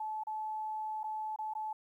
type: tone with dropouts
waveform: sine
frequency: 865 Hz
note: A5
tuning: 30 cents flat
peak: -35 dBFS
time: 0-1.73 s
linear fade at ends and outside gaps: 5 ms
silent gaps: 0.236-0.269 / 1.033-1.04 / 1.362-1.387 / 1.537-1.551 s
effects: 12-bit